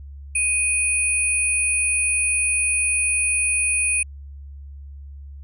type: tone pair together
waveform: sine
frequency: 2489 / 9414 Hz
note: D#7 / D9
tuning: 0 / +3 cents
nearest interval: octave + major seventh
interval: 2303 cents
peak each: -20 dBFS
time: 0.35-4.03 s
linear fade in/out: 5 ms
effects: tanh soft clip ceiling -10 dBFS + added 70 Hz sine -35 dBFS peak until 5.43 s